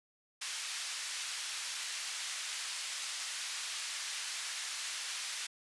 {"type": "band-pass noise", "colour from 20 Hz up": "white", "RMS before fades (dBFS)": -40, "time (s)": [0.41, 5.47], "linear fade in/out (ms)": 10, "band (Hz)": [1500, 6900], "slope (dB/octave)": 12, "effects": ["resampled to 24000 Hz"]}